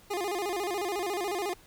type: tone with vibrato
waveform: 25% pulse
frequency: 380 Hz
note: F#4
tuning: 46 cents sharp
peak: -26 dBFS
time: 0.1-1.54 s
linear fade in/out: 10 ms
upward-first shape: square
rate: 14 Hz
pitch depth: 130 cents each way
effects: pink hiss -57 dBFS RMS until 1.66 s